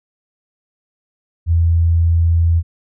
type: tone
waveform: sine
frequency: 83.7 Hz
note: E2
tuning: 27 cents sharp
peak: -10 dBFS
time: 1.46-2.63 s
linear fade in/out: 50 ms
effects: none